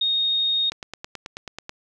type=tone; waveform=sine; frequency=3714 Hz; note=A#7; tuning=7 cents flat; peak=-19 dBFS; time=0.01-0.7 s; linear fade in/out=5 ms
type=click train; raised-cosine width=0.2 ms; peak=-16 dBFS; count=10; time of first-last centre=0.72-1.694 s; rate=9.24 Hz
effects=none